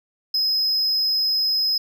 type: tone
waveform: triangle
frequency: 5090 Hz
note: D#8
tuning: 39 cents sharp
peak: -17 dBFS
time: 0.34-1.78 s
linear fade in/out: 5 ms
effects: none